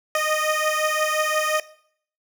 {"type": "beating tone pair", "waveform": "15% pulse", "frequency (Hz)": [615, 620.7], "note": ["D#5", "D#5"], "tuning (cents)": [-20, -4], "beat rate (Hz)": 5.7, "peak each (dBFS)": [-16, -18], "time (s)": [0.15, 1.6], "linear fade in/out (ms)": 2, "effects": ["noise-tail reverb RT60 0.6 s tail -18 dB re dry"]}